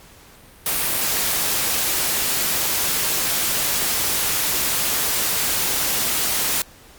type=noise; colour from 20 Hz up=white; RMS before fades=-21 dBFS; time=0.66-6.62 s; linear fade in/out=2 ms; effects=pink hiss -47 dBFS RMS until 6.98 s + Opus 48 kbps